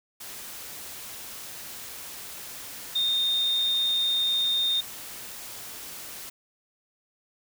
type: tone in noise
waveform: sine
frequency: 3658 Hz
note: A#7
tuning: 33 cents flat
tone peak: -22 dBFS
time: 2.95-4.81 s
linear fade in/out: 10 ms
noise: white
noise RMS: -40 dBFS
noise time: 0.2-6.3 s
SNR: +15 dB
effects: none